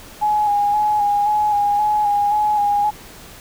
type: tone with vibrato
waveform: sine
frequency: 831 Hz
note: G#5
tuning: 1 cent sharp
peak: -14 dBFS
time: 0.21-2.91 s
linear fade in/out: 20 ms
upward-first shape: square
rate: 1.9 Hz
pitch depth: 25 cents each way
effects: pink hiss -40 dBFS RMS until 3.4 s